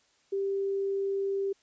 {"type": "tone", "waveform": "sine", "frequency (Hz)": 393.1, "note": "G4", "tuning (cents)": 5, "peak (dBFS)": -27, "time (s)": [0.32, 1.53], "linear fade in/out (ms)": 10, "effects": ["white hiss -67 dBFS RMS until 1.62 s", "resampled to 16000 Hz"]}